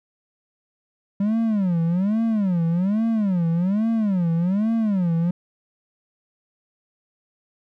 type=tone with vibrato; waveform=triangle; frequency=194.2 Hz; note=G3; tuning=16 cents flat; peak=-16 dBFS; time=1.2-5.31 s; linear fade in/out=5 ms; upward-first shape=sine; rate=1.2 Hz; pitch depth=280 cents each way; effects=none